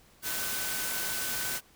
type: tone in noise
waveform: sine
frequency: 1513 Hz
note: F#6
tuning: 38 cents sharp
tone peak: -40 dBFS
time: 0.22-1.61 s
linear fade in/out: 50 ms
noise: white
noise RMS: -33 dBFS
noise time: 0.22-1.61 s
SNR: -10 dB
effects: pink hiss -60 dBFS RMS until 1.75 s